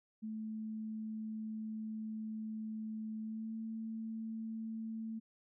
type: tone with pitch glide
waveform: sine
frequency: 218.2 to 222.8 Hz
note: A3 to A3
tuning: -14 to +22 cents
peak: -39 dBFS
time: 0.22-5.2 s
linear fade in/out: 20 ms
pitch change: +36 cents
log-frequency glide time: 3.2-3.55 s
effects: none